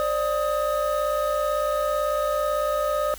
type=tone cluster; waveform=triangle; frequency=538 / 596 / 1254 Hz; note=C5 / D5 / D#6; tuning=+48 / +25 / +13 cents; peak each=-27 / -22 / -25 dBFS; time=0-3.14 s; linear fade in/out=0 ms; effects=added 50 Hz sine -42 dBFS peak until 3.18 s + white hiss -42 dBFS RMS until 3.18 s